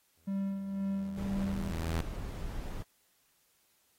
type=tone with exponential growth; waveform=sawtooth; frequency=82.1 Hz; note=E2; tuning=6 cents flat; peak=-26 dBFS; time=0.17-2.01 s; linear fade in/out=0 ms; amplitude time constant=400 ms
type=tone with tremolo; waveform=triangle; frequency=195.6 Hz; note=G3; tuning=4 cents flat; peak=-28 dBFS; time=0.27-1.72 s; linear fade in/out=10 ms; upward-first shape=sine; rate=2 Hz; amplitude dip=50%
type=noise; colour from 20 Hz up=brown; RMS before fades=-39 dBFS; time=1.17-2.83 s; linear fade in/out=10 ms
effects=white hiss -71 dBFS RMS until 3.98 s + AAC 48 kbps